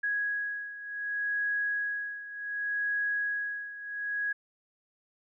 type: beating tone pair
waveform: sine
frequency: 1661.2 / 1661.87 Hz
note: G#6 / G#6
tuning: 0 / +1 cents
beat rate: 0.67 Hz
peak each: -31 / -35 dBFS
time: 0.03-4.33 s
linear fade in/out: 10 ms
effects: none